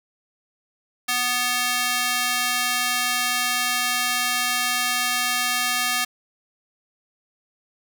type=tone with high-pass filter; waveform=square; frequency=246.9 Hz; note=B3; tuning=in tune; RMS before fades=-23 dBFS; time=1.08-6.05 s; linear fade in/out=10 ms; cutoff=1500 Hz; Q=0.68; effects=none